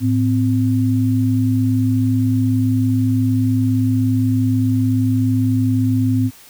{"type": "tone pair together", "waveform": "sine", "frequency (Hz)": [108.48, 258], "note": ["A2", "C4"], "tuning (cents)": [-24, -24], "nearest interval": "octave + minor third", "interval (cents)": 1500, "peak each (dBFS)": -16, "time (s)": [0, 6.31], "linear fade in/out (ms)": 50, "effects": ["white hiss -44 dBFS RMS until 6.49 s"]}